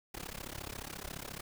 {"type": "noise with amplitude modulation", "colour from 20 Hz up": "pink", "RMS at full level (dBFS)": -40, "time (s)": [0.14, 1.41], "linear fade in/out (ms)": 5, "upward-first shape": "sine", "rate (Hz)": 34.3, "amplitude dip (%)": 95, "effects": []}